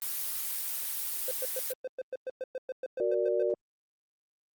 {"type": "noise", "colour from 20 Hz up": "blue", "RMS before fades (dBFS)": -34, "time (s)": [0.02, 1.72], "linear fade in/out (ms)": 0}
{"type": "tone bursts", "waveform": "triangle", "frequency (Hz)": 516, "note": "C5", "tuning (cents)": -24, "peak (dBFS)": -30, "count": 16, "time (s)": [1.28, 3.426], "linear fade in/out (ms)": 2, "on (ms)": 31, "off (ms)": 110}
{"type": "chord", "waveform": "sine", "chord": "Gb augmented", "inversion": "none", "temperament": "equal", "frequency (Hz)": [370, 466.2, 587.3], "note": ["Gb4", "Bb4", "D5"], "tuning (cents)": [0, 0, 0], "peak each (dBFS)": -30, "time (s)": [3, 3.54], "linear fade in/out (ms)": 2}
{"effects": ["Opus 32 kbps"]}